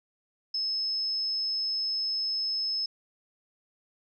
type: tone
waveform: sine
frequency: 5200 Hz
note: E8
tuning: 24 cents flat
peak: -27 dBFS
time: 0.54-2.86 s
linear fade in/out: 5 ms
effects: none

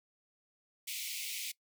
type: high-pass noise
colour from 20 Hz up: pink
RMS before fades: -40 dBFS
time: 0.87-1.52 s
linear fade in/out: 10 ms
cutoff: 2100 Hz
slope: 96 dB/octave
effects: noise-tail reverb RT60 0.1 s tail -21 dB re dry

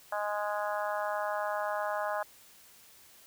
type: harmonic tone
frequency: 207.7 Hz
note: G#3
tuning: in tune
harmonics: 3 / 4 / 5 / 6 / 7 / 8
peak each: -34 / -36 / -38 / -40 / -41 / -42 dBFS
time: 0.12-2.23 s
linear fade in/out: 5 ms
effects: white hiss -57 dBFS RMS until 3.26 s

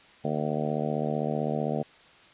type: harmonic tone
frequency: 75.6 Hz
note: D#2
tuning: 49 cents flat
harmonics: 2 / 3 / 4 / 5 / 6 / 7 / 8 / 9 / 10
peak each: -32 / -32 / -38 / -38 / -34 / -37 / -35 / -36 / -38 dBFS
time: 0.24-1.83 s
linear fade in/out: 10 ms
effects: white hiss -54 dBFS RMS until 2.33 s + resampled to 8000 Hz

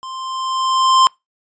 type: tone with level ramp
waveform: square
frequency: 1046 Hz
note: C6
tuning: 1 cent flat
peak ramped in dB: -29 to -8 dBFS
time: 0.03-1.07 s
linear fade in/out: 0 ms
effects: noise-tail reverb RT60 0.2 s tail -26 dB re dry + resampled to 16000 Hz

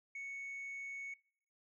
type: tone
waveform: sine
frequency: 2217 Hz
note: C#7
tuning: in tune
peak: -40 dBFS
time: 0.15-1.14 s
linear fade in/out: 5 ms
effects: noise-tail reverb RT60 0.6 s tail -25 dB re dry + tanh soft clip ceiling -41 dBFS

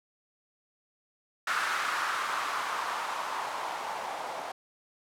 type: noise with low-pass filter sweep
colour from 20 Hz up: violet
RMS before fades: -33 dBFS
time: 1.47-4.52 s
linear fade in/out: 5 ms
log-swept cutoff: 1400 to 760 Hz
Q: 2.8
effects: none

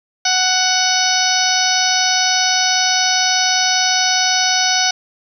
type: harmonic tone with a mistuned harmonic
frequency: 743 Hz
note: F#5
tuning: 7 cents sharp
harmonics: 1 / 2 / 3 / 4 / 5 / 6 / 7 / 8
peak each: -20 / -21 / -24 / -23 / -23 / -22 / -20 / -20 dBFS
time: 0.25-4.91 s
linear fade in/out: 5 ms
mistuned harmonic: 8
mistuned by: -18 cents
effects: 8-bit

